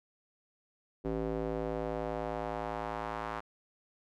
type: tone with band-pass filter sweep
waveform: square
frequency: 55 Hz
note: A1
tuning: in tune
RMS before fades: -36 dBFS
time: 1.04-3.41 s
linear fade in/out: 20 ms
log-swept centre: 380 to 1100 Hz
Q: 1.7
effects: none